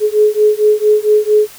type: beating tone pair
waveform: sine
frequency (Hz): 421.6 / 426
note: G#4 / G#4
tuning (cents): +26 / +44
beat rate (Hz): 4.4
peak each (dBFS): -11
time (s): 0-1.49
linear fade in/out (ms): 50
effects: white hiss -37 dBFS RMS until 1.58 s